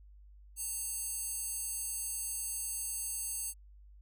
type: tone with high-pass filter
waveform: square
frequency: 912 Hz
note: A#5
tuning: 38 cents flat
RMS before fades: -38 dBFS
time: 0.56-3.54 s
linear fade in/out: 50 ms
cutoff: 8700 Hz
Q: 2.8
effects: added 50 Hz sine -53 dBFS peak until 4.01 s